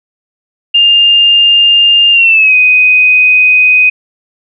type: tone with pitch glide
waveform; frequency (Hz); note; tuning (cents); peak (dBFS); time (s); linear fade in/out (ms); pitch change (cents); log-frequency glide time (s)
sine; 2808 to 2502; F7 to D#7; +9 to +9; -3; 0.74-3.9; 10; -200; 2.12-2.55
effects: none